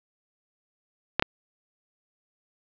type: clicks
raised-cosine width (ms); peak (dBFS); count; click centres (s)
0.3; -4; 2; 1.196 / 1.224
effects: low-pass 4000 Hz 12 dB/octave